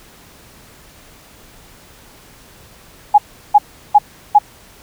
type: tone bursts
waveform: sine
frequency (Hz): 830.6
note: G#5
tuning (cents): 0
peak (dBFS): -3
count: 4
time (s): 3.14-4.388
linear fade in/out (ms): 10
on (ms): 42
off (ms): 360
effects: pink hiss -44 dBFS RMS until 4.82 s